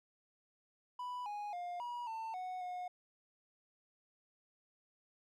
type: tone with pitch steps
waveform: triangle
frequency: 989 / 828 / 707 / 964 / 895 / 737 / 723 Hz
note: B5 / G#5 / F5 / B5 / A5 / F#5 / F#5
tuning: +2 / -5 / +21 / -42 / +29 / -7 / -40 cents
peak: -38 dBFS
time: 0.99-2.88 s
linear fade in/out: 5 ms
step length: 270 ms
effects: none